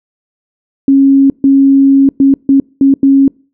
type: tone bursts at uneven times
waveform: sine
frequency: 273.5 Hz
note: C#4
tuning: 23 cents flat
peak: -3 dBFS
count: 6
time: 0.88-1.3 / 1.44-2.09 / 2.2-2.34 / 2.49-2.6 / 2.81-2.94 / 3.03-3.28 s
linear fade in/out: 2 ms
effects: noise-tail reverb RT60 0.4 s tail -26 dB re dry

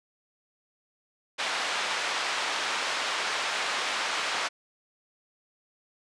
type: band-pass noise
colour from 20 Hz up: pink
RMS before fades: -30 dBFS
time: 1.38-4.49 s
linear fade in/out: 20 ms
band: 870 to 4600 Hz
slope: 12 dB/octave
effects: resampled to 22050 Hz

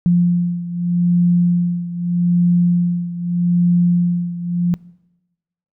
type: beating tone pair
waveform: sine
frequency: 174.61 / 175.42 Hz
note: F3 / F3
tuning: 0 / +8 cents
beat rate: 0.81 Hz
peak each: -14 / -18 dBFS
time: 0.06-4.74 s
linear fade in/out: 0 ms
effects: noise-tail reverb RT60 1.0 s tail -23 dB re dry

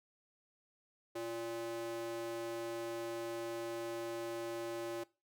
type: tone with high-pass filter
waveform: square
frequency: 115.7 Hz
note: A#2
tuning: 13 cents flat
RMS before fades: -41 dBFS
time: 1.15-5.04 s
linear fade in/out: 10 ms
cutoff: 430 Hz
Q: 9.8
effects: noise-tail reverb RT60 0.3 s tail -21 dB re dry

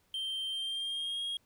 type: tone with pitch glide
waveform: triangle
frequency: 3141 to 3269 Hz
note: G7 to G#7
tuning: +3 to -28 cents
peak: -32 dBFS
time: 0.14-1.37 s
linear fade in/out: 2 ms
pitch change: +69 cents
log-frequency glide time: 0.51-1.23 s
effects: pink hiss -71 dBFS RMS until 1.45 s

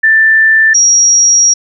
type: tone pair in turn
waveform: sine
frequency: 1772 / 5670 Hz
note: A6 / F8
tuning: +12 / +25 cents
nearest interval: octave + minor sixth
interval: 2013 cents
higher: second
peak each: -4 dBFS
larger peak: neither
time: 0.03-0.74 / 0.74-1.54 s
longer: second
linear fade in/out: 10 ms
effects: none

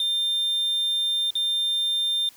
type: tone with dropouts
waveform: triangle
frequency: 3600 Hz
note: A7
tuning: 39 cents sharp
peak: -20 dBFS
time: 0-2.29 s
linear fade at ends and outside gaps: 2 ms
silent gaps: 1.306-1.353 s
effects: white hiss -52 dBFS RMS until 2.36 s

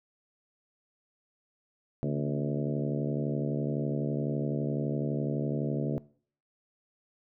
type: harmonic tone with a mistuned harmonic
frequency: 71.9 Hz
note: D2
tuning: 36 cents flat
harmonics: 2 / 3 / 4 / 5 / 6 / 7 / 8 / 9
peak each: -30 / -34 / -36 / -38 / -40 / -41 / -42 / -43 dBFS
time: 2.03-5.98 s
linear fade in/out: 0 ms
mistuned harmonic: 3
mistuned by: +77 cents
effects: noise-tail reverb RT60 0.5 s tail -21 dB re dry

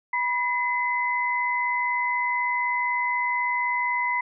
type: tone pair together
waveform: sine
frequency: 979 / 2034 Hz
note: B5 / C7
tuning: -15 / -50 cents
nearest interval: octave + minor second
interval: 1265 cents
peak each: -25 dBFS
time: 0.13-4.21 s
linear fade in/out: 5 ms
effects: none

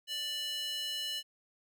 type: tone with high-pass filter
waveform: square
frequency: 590 Hz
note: D5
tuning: 8 cents sharp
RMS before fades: -37 dBFS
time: 0.07-1.23 s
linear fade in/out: 50 ms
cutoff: 3200 Hz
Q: 4.3
effects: none

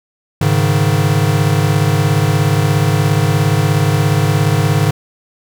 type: chord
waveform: square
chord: Ab suspended fourth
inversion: none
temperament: equal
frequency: 103.83 / 138.59 / 155.56 Hz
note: Ab2 / Db3 / Eb3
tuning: 0 / 0 / 0 cents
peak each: -16 dBFS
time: 0.41-4.91 s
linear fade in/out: 5 ms
effects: none

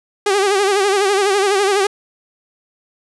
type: tone with vibrato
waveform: sawtooth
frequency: 397.5 Hz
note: G4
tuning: 24 cents sharp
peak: -9 dBFS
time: 0.26-1.87 s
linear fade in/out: 5 ms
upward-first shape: sine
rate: 12 Hz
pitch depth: 82 cents each way
effects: resampled to 24000 Hz + 8-bit

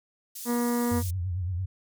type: band-pass noise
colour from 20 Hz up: white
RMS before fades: -39 dBFS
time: 0.35-1.11 s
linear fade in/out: 10 ms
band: 5600 to 16000 Hz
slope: 12 dB/octave
type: harmonic tone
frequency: 239.7 Hz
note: A#3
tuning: 48 cents sharp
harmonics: 1 / 2 / 3 / 4 / 5 / 6 / 7 / 8 / 9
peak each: -25 / -31 / -41 / -36 / -40 / -48 / -47 / -45 / -53 dBFS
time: 0.45-1.03 s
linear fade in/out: 50 ms
type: tone with vibrato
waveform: sine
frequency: 90.3 Hz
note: F#2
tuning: 42 cents flat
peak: -27 dBFS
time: 0.91-1.66 s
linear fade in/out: 10 ms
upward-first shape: triangle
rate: 8.9 Hz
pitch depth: 130 cents each way
effects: none

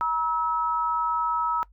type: tone pair together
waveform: sine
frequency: 954.3 / 1295 Hz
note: A#5 / E6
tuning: +40 / -31 cents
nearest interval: perfect fourth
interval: 529 cents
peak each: -25 dBFS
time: 0.01-1.63 s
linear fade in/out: 0 ms
effects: noise-tail reverb RT60 0.1 s tail -21 dB re dry + added 50 Hz sine -52 dBFS peak until 1.72 s

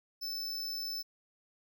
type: tone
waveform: square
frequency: 5274 Hz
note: E8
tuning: in tune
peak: -36 dBFS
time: 0.21-1.03 s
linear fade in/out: 20 ms
effects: 13-bit

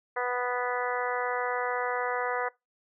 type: harmonic tone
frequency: 246.9 Hz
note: B3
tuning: in tune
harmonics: 2 / 3 / 4 / 5 / 6 / 7 / 8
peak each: -32 / -34 / -35 / -36 / -37 / -37 / -38 dBFS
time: 0.16-2.49 s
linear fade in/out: 10 ms
effects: noise-tail reverb RT60 0.2 s tail -22 dB re dry

